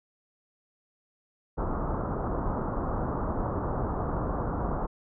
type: low-pass noise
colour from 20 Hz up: pink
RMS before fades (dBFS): -30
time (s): 1.57-4.87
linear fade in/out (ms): 20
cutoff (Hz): 1300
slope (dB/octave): 48
effects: none